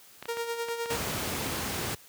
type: clicks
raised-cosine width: 0.3 ms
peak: -23 dBFS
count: 5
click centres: 0.226 / 0.256 / 0.371 / 0.686 / 0.859 s
type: tone with tremolo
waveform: sawtooth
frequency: 466.2 Hz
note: A#4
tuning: in tune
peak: -25 dBFS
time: 0.28-0.98 s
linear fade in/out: 10 ms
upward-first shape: sine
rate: 9.7 Hz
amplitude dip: 55%
type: noise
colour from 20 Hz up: pink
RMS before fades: -32 dBFS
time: 0.9-1.95 s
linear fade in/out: 5 ms
effects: white hiss -54 dBFS RMS until 2.08 s + high-pass 80 Hz 12 dB/octave